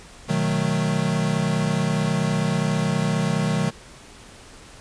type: chord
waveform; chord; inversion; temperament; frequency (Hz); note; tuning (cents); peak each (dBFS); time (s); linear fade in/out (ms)
square; B dominant seventh; none; equal; 123.47 / 155.56 / 185 / 220; B2 / D#3 / F#3 / A3; 0 / 0 / 0 / 0; -30 / -24 / -26 / -28; 0.28-3.71; 20
effects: pink hiss -45 dBFS RMS until 4.8 s + resampled to 22050 Hz